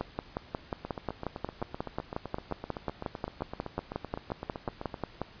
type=two click trains; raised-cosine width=1 ms; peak=-17 / -22 dBFS; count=30 / 33; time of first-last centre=0.01-5.216 / 0.85-4.942 s; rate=5.57 / 7.82 Hz; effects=pink hiss -53 dBFS RMS until 5.4 s + resampled to 11025 Hz